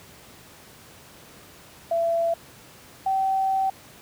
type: tone pair in turn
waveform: sine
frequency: 671 / 770.2 Hz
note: E5 / G5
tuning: +31 / -31 cents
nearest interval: major second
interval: 238 cents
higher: second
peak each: -20 dBFS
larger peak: neither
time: 1.91-2.34 / 3.06-3.7 s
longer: second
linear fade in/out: 5 ms
effects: pink hiss -48 dBFS RMS until 4.01 s + high-pass 80 Hz 12 dB/octave